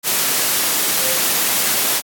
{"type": "tone in noise", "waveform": "sine", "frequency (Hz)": 522, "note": "C5", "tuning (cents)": -4, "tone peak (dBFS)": -27, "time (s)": [0.99, 1.2], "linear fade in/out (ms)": 50, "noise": "white", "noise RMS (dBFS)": -17, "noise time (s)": [0.03, 2.02], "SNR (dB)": -13, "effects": ["high-pass 150 Hz 12 dB/octave", "AAC 64 kbps"]}